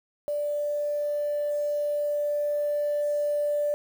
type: tone with level ramp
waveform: sine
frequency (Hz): 587.3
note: D5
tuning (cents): 0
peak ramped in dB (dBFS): -25 to -22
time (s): 0.28-3.74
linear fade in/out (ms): 0
effects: tanh soft clip ceiling -18 dBFS + 8-bit